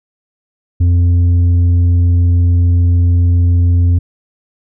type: tone with tanh clipping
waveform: triangle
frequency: 87.31 Hz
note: F2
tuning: in tune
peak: -8 dBFS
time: 0.8-3.99 s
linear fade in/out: 10 ms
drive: 9 dB
effects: none